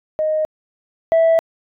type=tone pair in turn; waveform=sine; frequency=621 / 656.2 Hz; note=D#5 / E5; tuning=-3 / -8 cents; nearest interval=minor second; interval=95 cents; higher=second; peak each=-15 / -8 dBFS; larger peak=second; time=0.19-0.45 / 1.12-1.39 s; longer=second; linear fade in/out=0 ms; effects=tanh soft clip ceiling -9 dBFS